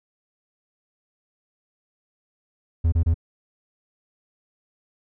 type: tone bursts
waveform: triangle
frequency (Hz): 82.41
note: E2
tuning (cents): 0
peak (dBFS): -14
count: 3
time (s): 2.84-3.143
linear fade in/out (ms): 10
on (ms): 83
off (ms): 27
effects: none